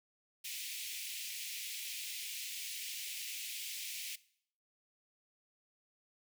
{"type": "high-pass noise", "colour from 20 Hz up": "pink", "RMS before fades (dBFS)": -43, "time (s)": [0.44, 4.16], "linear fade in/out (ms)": 10, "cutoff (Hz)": 2200, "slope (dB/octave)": 48, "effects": ["noise-tail reverb RT60 0.6 s tail -19 dB re dry"]}